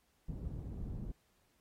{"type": "low-pass noise", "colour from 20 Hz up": "pink", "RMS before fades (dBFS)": -42, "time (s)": [0.28, 1.12], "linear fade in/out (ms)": 5, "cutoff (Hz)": 200, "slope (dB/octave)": 12, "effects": ["pink hiss -75 dBFS RMS until 1.6 s", "AAC 48 kbps"]}